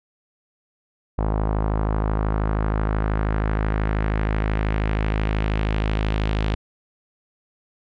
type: tone with low-pass filter sweep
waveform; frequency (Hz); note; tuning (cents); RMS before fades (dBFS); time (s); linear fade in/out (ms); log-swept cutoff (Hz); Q
sawtooth; 52.9; G#1; +33; -22; 1.18-6.55; 5; 940 to 3400; 1.6
effects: none